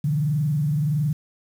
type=tone with frequency modulation; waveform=sine; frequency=148.8 Hz; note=D3; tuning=23 cents sharp; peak=-19 dBFS; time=0.04-1.13 s; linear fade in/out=5 ms; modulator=21.5 Hz; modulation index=0.63; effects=8-bit